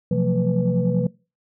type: tone cluster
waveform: sine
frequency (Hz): 128.3 / 172.6 / 183 / 225 / 494.8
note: C3 / F3 / F#3 / A3 / B4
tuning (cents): -34 / -20 / -19 / +39 / +3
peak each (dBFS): -24 / -21 / -22 / -27 / -24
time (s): 0.11-1.07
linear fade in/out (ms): 5
effects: noise-tail reverb RT60 0.3 s tail -23 dB re dry + tanh soft clip ceiling -9 dBFS